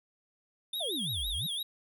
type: tone with vibrato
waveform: square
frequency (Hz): 3518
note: A7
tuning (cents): -1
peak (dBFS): -33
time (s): 0.73-1.63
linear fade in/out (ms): 5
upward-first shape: sine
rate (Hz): 5.9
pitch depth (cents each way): 150
type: exponential two-way sweep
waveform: sine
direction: down then up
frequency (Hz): 740 to 41.49 to 193.3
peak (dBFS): -36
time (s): 0.8-1.47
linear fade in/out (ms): 10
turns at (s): 1.3
effects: none